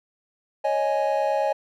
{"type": "chord", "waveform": "triangle", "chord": "C# suspended second", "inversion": "none", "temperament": "just", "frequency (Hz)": [554.4, 623.7, 831.5], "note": ["C#5", "D#5", "G#5"], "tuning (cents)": [0, 4, 2], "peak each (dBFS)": -23, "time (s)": [0.64, 1.53], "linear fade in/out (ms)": 10, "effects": []}